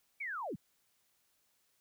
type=linear sweep; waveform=sine; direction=down; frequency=2346 to 110 Hz; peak=-37 dBFS; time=0.2-0.56 s; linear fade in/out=10 ms; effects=white hiss -75 dBFS RMS until 1.8 s